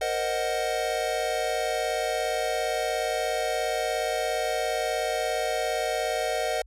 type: chord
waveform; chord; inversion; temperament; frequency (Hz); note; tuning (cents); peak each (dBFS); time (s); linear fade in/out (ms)
square; C half-diminished seventh; third; equal; 466.2 / 523.3 / 622.3 / 740; Bb4 / C5 / Eb5 / Gb5; 0 / 0 / 0 / 0; -33 / -34 / -30 / -31; 0.01-6.62; 5
effects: added 50 Hz sine -49 dBFS peak until 6.66 s + low-pass 12000 Hz 12 dB/octave